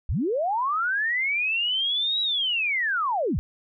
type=linear two-way sweep; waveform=sine; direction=up then down; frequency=39.29 to 3900 to 39.29 Hz; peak=-22 dBFS; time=0.09-3.39 s; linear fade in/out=0 ms; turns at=2.21 s; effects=none